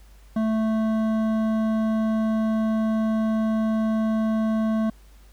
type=tone with hard clipping; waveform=sine; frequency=220 Hz; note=A3; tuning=in tune; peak=-22 dBFS; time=0.36-4.9 s; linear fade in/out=5 ms; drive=11 dB; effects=added 50 Hz sine -47 dBFS peak until 5.32 s + pink hiss -58 dBFS RMS until 5.32 s